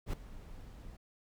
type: noise with ADSR envelope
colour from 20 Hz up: brown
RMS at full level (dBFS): -31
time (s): 0.06-0.97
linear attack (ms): 72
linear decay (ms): 5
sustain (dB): -18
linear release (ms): 11
effects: none